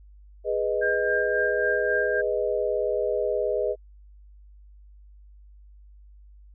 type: chord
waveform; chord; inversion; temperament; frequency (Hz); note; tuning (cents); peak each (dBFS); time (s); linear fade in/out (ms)
sine; G# minor; none; equal; 415.3 / 493.9 / 622.3; G#4 / B4 / D#5; 0 / 0 / 0; -27; 0.44-3.76; 50
type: tone with tremolo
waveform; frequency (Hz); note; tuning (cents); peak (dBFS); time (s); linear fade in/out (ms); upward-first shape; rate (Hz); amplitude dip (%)
sine; 1600; G6; +35; -23; 0.81-2.22; 20; sine; 3.7; 50
effects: added 50 Hz sine -47 dBFS peak until 6.54 s